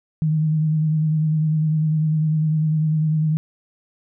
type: tone with vibrato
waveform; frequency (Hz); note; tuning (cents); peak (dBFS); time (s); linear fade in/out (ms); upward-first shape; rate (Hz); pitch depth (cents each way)
sine; 155.6; D#3; 0; -16; 0.22-3.37; 0; sine; 10; 32
effects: none